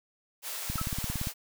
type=high-pass noise; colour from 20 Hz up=white; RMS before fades=-37 dBFS; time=0.42-1.34 s; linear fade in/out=50 ms; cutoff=460 Hz; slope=24 dB/octave
type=click train; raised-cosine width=5 ms; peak=-21 dBFS; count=11; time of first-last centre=0.7-1.271 s; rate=17.5 Hz
type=tone with exponential decay; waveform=sine; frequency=1300 Hz; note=E6; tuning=24 cents flat; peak=-29 dBFS; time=0.78-0.89 s; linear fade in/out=2 ms; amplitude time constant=22 ms
effects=none